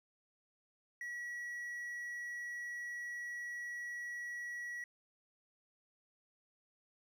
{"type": "tone", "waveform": "triangle", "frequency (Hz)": 1928, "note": "B6", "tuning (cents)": -42, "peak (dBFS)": -39, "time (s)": [1.01, 4.84], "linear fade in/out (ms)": 2, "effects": []}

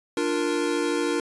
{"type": "chord", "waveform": "square", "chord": "Bb major", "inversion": "first", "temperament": "equal with one note detuned", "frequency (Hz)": [295.9, 349.2, 466.2], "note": ["D4", "F4", "Bb4"], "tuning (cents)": [13, 0, 0], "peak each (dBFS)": -28, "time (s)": [0.17, 1.2], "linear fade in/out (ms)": 2, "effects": ["resampled to 24000 Hz"]}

